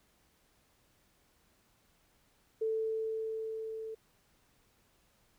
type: tone with level ramp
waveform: sine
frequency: 442.5 Hz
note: A4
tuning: 10 cents sharp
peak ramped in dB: -29 to -39 dBFS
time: 2.61-3.95 s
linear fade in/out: 10 ms
effects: pink hiss -70 dBFS RMS until 5.38 s